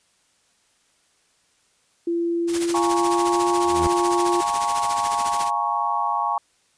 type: tone with pitch glide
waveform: sine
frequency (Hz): 339.9 to 349.1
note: F4 to F4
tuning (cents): -47 to -1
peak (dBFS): -20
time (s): 2.07-4.41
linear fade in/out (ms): 5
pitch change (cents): +46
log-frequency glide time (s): 2.56-3.48
type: noise with tremolo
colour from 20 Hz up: white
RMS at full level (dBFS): -27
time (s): 2.47-5.51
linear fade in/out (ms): 50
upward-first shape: sine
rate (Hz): 14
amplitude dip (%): 70
type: chord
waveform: sine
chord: Bb minor seventh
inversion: second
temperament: equal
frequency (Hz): 698.5 / 830.6 / 932.3 / 1108.7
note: F5 / Ab5 / Bb5 / Db6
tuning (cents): 0 / 0 / 0 / 0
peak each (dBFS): -30 / -25 / -26 / -24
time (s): 2.74-6.38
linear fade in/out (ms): 2
type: tone with exponential growth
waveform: sawtooth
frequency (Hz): 82.41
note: E2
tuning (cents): 0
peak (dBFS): -18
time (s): 3.5-3.87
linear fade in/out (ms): 0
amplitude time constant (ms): 80
effects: white hiss -63 dBFS RMS until 6.77 s + resampled to 22050 Hz